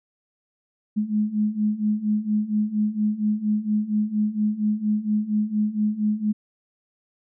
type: beating tone pair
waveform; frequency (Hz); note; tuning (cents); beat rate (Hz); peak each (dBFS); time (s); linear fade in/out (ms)
sine; 209.2 / 213.5; G#3 / G#3; +13 / +48; 4.3; -25 / -22; 0.96-6.33; 20
effects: none